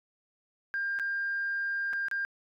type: tone with dropouts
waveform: sine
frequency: 1600 Hz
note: G6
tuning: 35 cents sharp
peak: -28 dBFS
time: 0.74-2.25 s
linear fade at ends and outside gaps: 0 ms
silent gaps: 0.989-0.997 / 1.93-1.934 / 2.084-2.113 s
effects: tanh soft clip ceiling -24 dBFS